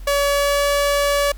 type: tone with pitch glide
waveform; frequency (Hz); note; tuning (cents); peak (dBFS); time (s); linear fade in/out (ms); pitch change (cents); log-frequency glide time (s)
sawtooth; 568 to 571.6; C#5 to D5; +42 to -47; -12; 0.07-1.32; 5; +11; 0.28-0.69
effects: added 45 Hz sine -31 dBFS peak until 1.37 s + pink hiss -49 dBFS RMS until 1.37 s